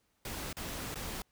pink noise with dropouts, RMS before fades -40 dBFS, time 0.25-1.22 s, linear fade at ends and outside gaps 2 ms, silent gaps 0.529-0.568 / 0.944-0.956 s, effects pink hiss -75 dBFS RMS until 1.31 s

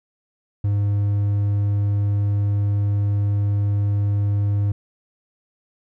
triangle tone, 101.8 Hz, G#2, 34 cents flat, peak -15 dBFS, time 0.64-4.72 s, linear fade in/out 5 ms, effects none

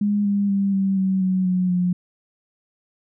sine tone with pitch steps, 205.6 / 201.6 / 197.68 / 193.84 / 190.07 / 186.37 / 182.75 / 179.19 Hz, G#3 / G3 / G3 / G3 / F#3 / F#3 / F#3 / F3, -17 / +49 / +15 / -19 / +47 / +13 / -21 / +45 cents, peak -17 dBFS, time 0.01-1.93 s, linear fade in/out 5 ms, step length 240 ms, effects none

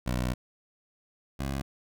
15% pulse tone pair in turn, 62 / 68.13 Hz, B1 / C#2, +7 / -29 cents, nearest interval major second, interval 164 cents, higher second, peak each -21 / -24 dBFS, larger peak first, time 0.06-0.34 / 1.39-1.62 s, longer first, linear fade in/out 10 ms, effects none

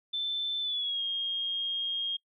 sine tone with pitch glide, 3534 to 3241 Hz, A7 to G#7, +7 to -43 cents, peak -29 dBFS, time 0.13-2.17 s, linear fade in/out 10 ms, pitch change -150 cents, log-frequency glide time 0.61-1.02 s, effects noise-tail reverb RT60 0.1 s tail -25 dB re dry

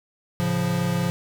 square chord, A augmented, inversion none, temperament equal, 110 / 138.59 / 174.61 Hz, A2 / C#3 / E#3, 0 / 0 / 0 cents, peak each -30 / -28 / -24 dBFS, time 0.4-1.1 s, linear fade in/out 0 ms, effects none

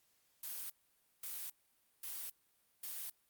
blue noise bursts, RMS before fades -44 dBFS, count 4, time 0.43-3.1 s, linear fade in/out 5 ms, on 270 ms, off 530 ms, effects white hiss -75 dBFS RMS until 3.29 s + Opus 48 kbps

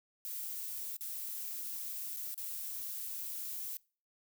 violet noise with dropouts, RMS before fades -41 dBFS, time 0.25-3.77 s, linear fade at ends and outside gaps 0 ms, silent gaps 0.966-1.009 / 2.164-2.169 / 2.343-2.378 s, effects noise-tail reverb RT60 0.4 s tail -24 dB re dry

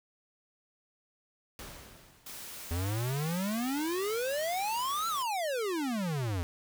pink noise with exponential decay, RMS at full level -43 dBFS, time 1.59-2.93 s, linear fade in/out 1 ms, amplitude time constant 290 ms
white noise, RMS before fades -44 dBFS, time 2.26-5.23 s, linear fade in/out 5 ms
square exponential two-way sweep, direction up then down, 82.41 to 1366 to 82.41 Hz, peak -31 dBFS, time 2.71-6.43 s, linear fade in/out 0 ms, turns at 5.08 s
effects none

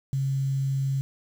sine tone with quantisation, 135.7 Hz, C#3, 36 cents flat, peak -23 dBFS, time 0.13-1.01 s, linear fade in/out 0 ms, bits 8, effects none

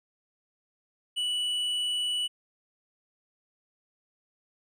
triangle tone with hard clipping, 2955 Hz, F#7, 3 cents flat, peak -28 dBFS, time 1.16-2.28 s, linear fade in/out 20 ms, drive 8 dB, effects none

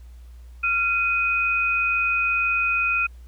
sine tone pair together, 1383 / 2499 Hz, F6 / D#7, -17 / +7 cents, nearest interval minor seventh, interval 1024 cents, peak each -25 / -20 dBFS, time 0.63-3.07 s, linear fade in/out 10 ms, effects added 60 Hz sine -40 dBFS peak until 3.27 s + pink hiss -61 dBFS RMS until 3.27 s

